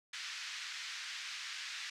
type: band-pass noise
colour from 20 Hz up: pink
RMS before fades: -44 dBFS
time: 0.13-1.9 s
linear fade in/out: 5 ms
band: 1600 to 6000 Hz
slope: 24 dB/octave
effects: none